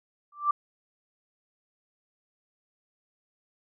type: tone with exponential growth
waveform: sine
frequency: 1174.7 Hz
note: D6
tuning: in tune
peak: -17 dBFS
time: 0.32-0.51 s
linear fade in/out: 5 ms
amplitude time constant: 41 ms
effects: none